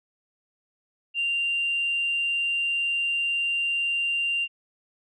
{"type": "tone", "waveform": "sine", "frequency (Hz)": 2781, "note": "F7", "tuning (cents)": -8, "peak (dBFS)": -22, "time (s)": [1.14, 4.48], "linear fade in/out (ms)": 50, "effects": ["tanh soft clip ceiling -18 dBFS"]}